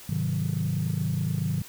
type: chord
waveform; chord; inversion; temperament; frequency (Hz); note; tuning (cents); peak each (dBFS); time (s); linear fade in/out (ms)
sine; Ab dominant seventh; none; equal; 103.83 / 130.81 / 155.56 / 185; Ab2 / C3 / Eb3 / Gb3; 0 / 0 / 0 / 0; -30 / -30 / -27 / -31; 0.09-1.62; 5
effects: tanh soft clip ceiling -18 dBFS + white hiss -46 dBFS RMS until 1.68 s